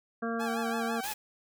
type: harmonic tone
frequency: 230 Hz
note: A#3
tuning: 23 cents flat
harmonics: 1 / 2 / 3 / 5 / 6 / 7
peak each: -33 / -36 / -38 / -40 / -41 / -41 dBFS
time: 0.22-1.01 s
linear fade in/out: 10 ms
type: tone with vibrato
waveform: sawtooth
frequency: 809 Hz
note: G#5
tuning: 46 cents flat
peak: -32 dBFS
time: 0.39-1.14 s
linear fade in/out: 20 ms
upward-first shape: sine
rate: 6 Hz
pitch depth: 110 cents each way
type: noise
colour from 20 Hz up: white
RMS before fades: -38 dBFS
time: 1.03-1.14 s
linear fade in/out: 10 ms
effects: none